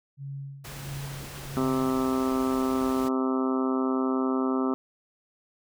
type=tone with tremolo; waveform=sine; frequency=138.59 Hz; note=C#3; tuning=in tune; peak=-33 dBFS; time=0.17-2.1 s; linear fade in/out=50 ms; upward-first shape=sine; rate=1.5 Hz; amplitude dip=75%
type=noise; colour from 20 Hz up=pink; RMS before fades=-41 dBFS; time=0.64-3.09 s; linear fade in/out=10 ms
type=harmonic tone; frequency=130.81 Hz; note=C3; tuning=in tune; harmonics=2 / 3 / 4 / 5 / 6 / 7 / 8 / 9 / 10; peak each=-25 / -30 / -38 / -38 / -41 / -40 / -40 / -36 / -37 dBFS; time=1.57-4.74 s; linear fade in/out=0 ms
effects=none